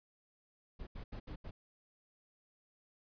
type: noise bursts at uneven times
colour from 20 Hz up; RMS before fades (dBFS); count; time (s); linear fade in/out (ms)
brown; -45; 5; 0.79-0.87 / 0.95-1.04 / 1.12-1.2 / 1.27-1.36 / 1.44-1.51; 10
effects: resampled to 11025 Hz